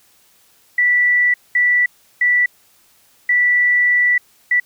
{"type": "tone bursts at uneven times", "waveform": "sine", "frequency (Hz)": 1963, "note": "B6", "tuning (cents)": -11, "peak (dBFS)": -11, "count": 5, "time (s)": [[0.78, 1.34], [1.55, 1.86], [2.21, 2.46], [3.29, 4.18], [4.51, 4.6]], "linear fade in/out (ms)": 5, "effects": ["white hiss -54 dBFS RMS until 4.65 s"]}